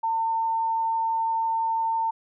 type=tone; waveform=sine; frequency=903 Hz; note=A5; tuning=45 cents sharp; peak=-22 dBFS; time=0.03-2.11 s; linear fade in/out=10 ms; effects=none